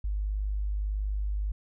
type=tone; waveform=sine; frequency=50.8 Hz; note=G#1; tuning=38 cents flat; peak=-27 dBFS; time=0.04-1.52 s; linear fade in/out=5 ms; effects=none